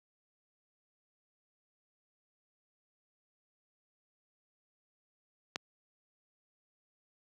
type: click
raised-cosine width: 0.2 ms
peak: -16 dBFS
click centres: 5.559 s
effects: high-pass 150 Hz 12 dB/octave